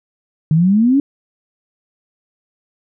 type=exponential sweep; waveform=sine; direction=up; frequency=150.4 to 289.2 Hz; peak=-9 dBFS; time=0.51-1 s; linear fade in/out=2 ms; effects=none